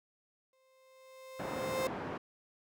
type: tone with exponential growth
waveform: 35% pulse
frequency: 523.3 Hz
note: C5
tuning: in tune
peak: -29 dBFS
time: 0.53-1.87 s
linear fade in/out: 1 ms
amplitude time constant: 290 ms
type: band-pass noise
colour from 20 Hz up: pink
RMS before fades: -40 dBFS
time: 1.39-2.18 s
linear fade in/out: 10 ms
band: 190 to 1300 Hz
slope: 12 dB/octave
effects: none